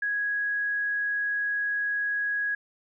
sine tone, 1661.2 Hz, G#6, in tune, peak -25 dBFS, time 0.02-2.55 s, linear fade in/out 5 ms, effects none

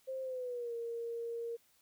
sine tone with pitch glide, 526 to 465.9 Hz, C5 to A#4, +9 to -1 cents, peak -37 dBFS, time 0.07-1.57 s, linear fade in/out 20 ms, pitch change -210 cents, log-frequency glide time 0.22-0.74 s, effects white hiss -70 dBFS RMS until 1.81 s

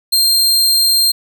sawtooth tone, 4186 Hz, C8, in tune, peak -7 dBFS, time 0.12-1.12 s, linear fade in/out 10 ms, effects none

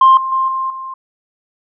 sine tone with level steps, 1055 Hz, C6, 14 cents sharp, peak -3 / -17 / -12 / -16 / -24 dBFS, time 0.01-0.94 s, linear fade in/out 5 ms, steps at 0.17 / 0.32 / 0.48 / 0.7 s, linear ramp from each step 2 ms, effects tanh soft clip ceiling -1 dBFS

